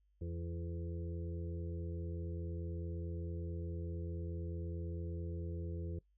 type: harmonic tone with a mistuned harmonic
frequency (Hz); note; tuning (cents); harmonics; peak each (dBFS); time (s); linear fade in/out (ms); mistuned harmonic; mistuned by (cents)
84.7; E2; +48; 1 / 2 / 4 / 5 / 6; -40 / -47 / -49 / -52 / -55; 0.21-5.99; 5; 5; +17
effects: noise-tail reverb RT60 0.1 s tail -21 dB re dry + added 50 Hz sine -70 dBFS peak until 6.17 s